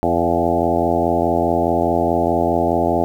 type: harmonic tone with a mistuned harmonic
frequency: 84.8 Hz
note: E2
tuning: 50 cents sharp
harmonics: 1 / 2 / 3 / 4 / 5 / 6 / 7 / 8 / 9 / 10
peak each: -27 / -27 / -23 / -22 / -24 / -26 / -23 / -21 / -24 / -26 dBFS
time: 0.03-3.04 s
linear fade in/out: 0 ms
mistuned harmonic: 8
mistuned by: +17 cents
effects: 8-bit